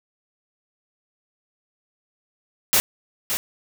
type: noise with echo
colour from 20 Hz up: white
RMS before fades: -17 dBFS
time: 2.73-2.8 s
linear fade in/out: 0 ms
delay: 570 ms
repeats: 1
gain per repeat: -7 dB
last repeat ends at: 3.37 s
effects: none